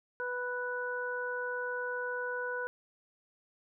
harmonic tone, 493.9 Hz, B4, in tune, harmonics 1 / 2 / 3, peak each -37 / -41 / -36 dBFS, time 0.2-2.67 s, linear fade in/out 0 ms, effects none

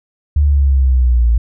sine linear sweep, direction down, 74.2 to 56.2 Hz, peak -8 dBFS, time 0.36-1.38 s, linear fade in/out 5 ms, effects none

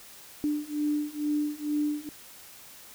sine beating tone pair, 295.9 / 298.1 Hz, D4 / D4, +13 / +26 cents, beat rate 2.2 Hz, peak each -30 / -29 dBFS, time 0.44-2.09 s, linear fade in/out 0 ms, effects white hiss -49 dBFS RMS until 2.94 s

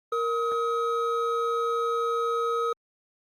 triangle tone pair together, 466.2 / 1270 Hz, A#4 / D#6, 0 / +35 cents, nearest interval octave + perfect fourth, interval 1735 cents, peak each -25 dBFS, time 0.12-2.73 s, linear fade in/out 5 ms, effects Opus 32 kbps

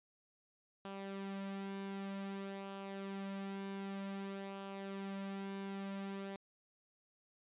sawtooth tone with flanger, 196 Hz, G3, in tune, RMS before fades -44 dBFS, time 0.85-6.36 s, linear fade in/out 0 ms, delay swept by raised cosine 0.48 to 3.58 ms, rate 0.53 Hz, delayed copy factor -0.5, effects resampled to 8000 Hz

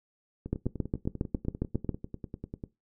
two click trains, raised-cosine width 3 ms, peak -24 / -15 dBFS, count 23 / 11, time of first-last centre 0.46-2.638 / 0.53-1.892 s, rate 10.1 / 7.34 Hz, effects noise-tail reverb RT60 0.2 s tail -18 dB re dry

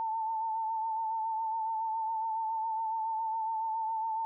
sine tone with vibrato, 890 Hz, A5, 20 cents sharp, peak -30 dBFS, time 0-4.25 s, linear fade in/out 0 ms, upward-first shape triangle, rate 7.2 Hz, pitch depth 43 cents each way, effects none

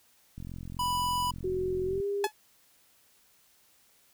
click train, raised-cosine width 5 ms, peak -29 dBFS, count 72, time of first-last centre 0.38-2.001 s, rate 43.8 Hz
square tone, 987.8 Hz, B5, in tune, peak -28 dBFS, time 0.79-1.31 s, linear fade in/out 5 ms
sine tone with pitch glide, 371.4 to 402.7 Hz, F#4 to G4, +7 to +47 cents, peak -28 dBFS, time 1.44-2.27 s, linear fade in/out 5 ms, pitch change +140 cents, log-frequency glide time 1.85-2.06 s
sawtooth tone with exponential decay, 855 Hz, A5, 50 cents flat, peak -19 dBFS, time 2.24-2.32 s, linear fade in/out 2 ms, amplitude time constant 17 ms
effects white hiss -64 dBFS RMS until 4.13 s

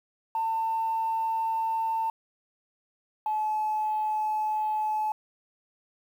sine tone pair in turn, 897 / 859.1 Hz, A5 / A5, +33 / -42 cents, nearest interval minor second, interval 75 cents, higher first, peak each -24 dBFS, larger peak neither, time 0.35-2.1 / 3.26-5.12 s, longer second, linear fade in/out 2 ms, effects tanh soft clip ceiling -21 dBFS + 9-bit

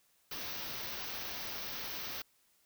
white band-stop noise, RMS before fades -41 dBFS, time 0.31-2.22 s, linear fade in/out 5 ms, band 6100 to 14000 Hz, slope 96 dB/octave, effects white hiss -71 dBFS RMS until 2.65 s

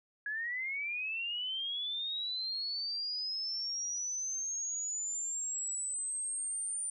sine linear sweep, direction up, 1661.2 to 9160 Hz, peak -34 dBFS, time 0.26-6.9 s, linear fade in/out 2 ms, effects none

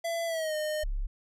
square tone with pitch glide, 671 to 611.8 Hz, E5 to D#5, +31 to -29 cents, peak -30 dBFS, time 0.04-0.84 s, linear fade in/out 10 ms, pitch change -160 cents, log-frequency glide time 0.26-0.55 s
sine tone, 34.52 Hz, C#1, 6 cents flat, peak -28 dBFS, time 0.83-1.07 s, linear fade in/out 10 ms
effects resampled to 32000 Hz

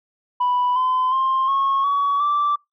sine tone with pitch steps, 987.8 / 1021.5 / 1056.3 / 1092.2 / 1129.5 / 1167.9 Hz, B5 / C6 / C6 / C#6 / C#6 / D6, 0 / -42 / +16 / -26 / +32 / -10 cents, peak -15 dBFS, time 0.4-2.56 s, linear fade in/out 10 ms, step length 360 ms, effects noise-tail reverb RT60 0.2 s tail -26 dB re dry + tanh soft clip ceiling -14 dBFS

